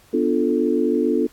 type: chord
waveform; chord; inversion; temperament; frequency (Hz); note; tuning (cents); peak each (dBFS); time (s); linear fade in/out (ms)
sine; B half-diminished seventh; none; equal; 246.9 / 293.7 / 349.2 / 440; B3 / D4 / F4 / A4; 0 / 0 / 0 / 0; -22; 0.13-1.27; 10
effects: pink hiss -53 dBFS RMS until 1.32 s + AAC 64 kbps